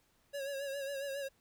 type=tone with vibrato; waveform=square; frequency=554.4 Hz; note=C#5; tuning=in tune; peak=-38 dBFS; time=0.33-1.29 s; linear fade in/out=20 ms; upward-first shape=sine; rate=7.3 Hz; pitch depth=50 cents each way; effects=pink hiss -72 dBFS RMS until 1.4 s